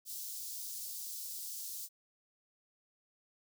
white high-pass noise, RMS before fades -43 dBFS, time 0.05-1.89 s, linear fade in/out 50 ms, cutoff 4500 Hz, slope 24 dB/octave, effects none

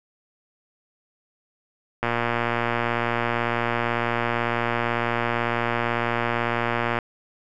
click train, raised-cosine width 0.5 ms, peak -8 dBFS, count 586, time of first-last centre 2.03-6.988 s, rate 118 Hz, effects none

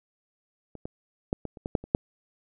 clicks, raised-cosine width 2 ms, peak -28 / -21 / -12 / -20 / -30 / -18 / -9 / -27 / -6 dBFS, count 9, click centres 0.753 / 0.855 / 1.329 / 1.453 / 1.572 / 1.659 / 1.752 / 1.84 / 1.949 s, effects none

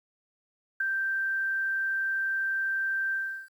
sine tone with ADSR envelope, 1568 Hz, G6, in tune, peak -21 dBFS, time 0.8-3.49 s, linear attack 8 ms, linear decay 3 ms, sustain -5 dB, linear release 360 ms, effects 10-bit

